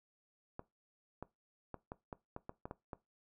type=clicks; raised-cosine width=1 ms; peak=-29 dBFS; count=10; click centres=0.594 / 1.226 / 1.743 / 1.919 / 2.128 / 2.364 / 2.494 / 2.655 / 2.711 / 2.932 s; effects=noise-tail reverb RT60 0.2 s tail -19 dB re dry